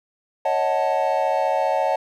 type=chord; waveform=triangle; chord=D# half-diminished seventh; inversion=third; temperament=equal with one note detuned; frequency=554.4 / 629.1 / 740 / 880 Hz; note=C#5 / D#5 / F#5 / A5; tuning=0 / +19 / 0 / 0 cents; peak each=-22 dBFS; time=0.45-1.96 s; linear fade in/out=5 ms; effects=none